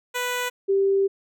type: tone pair in turn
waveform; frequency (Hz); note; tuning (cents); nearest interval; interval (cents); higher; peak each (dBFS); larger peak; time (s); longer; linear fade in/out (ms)
10% pulse / sine; 493.9 / 392; B4 / G4; 0 / 0; major third; 400; first; -16 / -17; first; 0.14-0.5 / 0.68-1.08; second; 20
effects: none